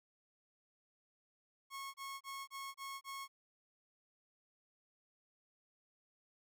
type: tone bursts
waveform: sawtooth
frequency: 1094 Hz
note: C#6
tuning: 23 cents flat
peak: -40 dBFS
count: 6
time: 1.7-3.28 s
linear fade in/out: 50 ms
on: 240 ms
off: 28 ms
effects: none